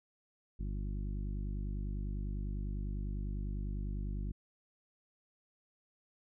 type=harmonic tone; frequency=50 Hz; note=G1; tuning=35 cents sharp; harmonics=1 / 2 / 3 / 4 / 5 / 6 / 7; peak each=-36 / -44 / -46 / -47 / -54 / -56 / -57 dBFS; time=0.59-4.32 s; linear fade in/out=10 ms; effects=none